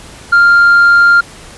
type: tone with tanh clipping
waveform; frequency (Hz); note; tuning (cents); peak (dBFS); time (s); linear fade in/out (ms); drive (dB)
sine; 1396.9; F6; 0; -4; 0.32-1.21; 10; 1
effects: pink hiss -34 dBFS RMS until 1.57 s + resampled to 24000 Hz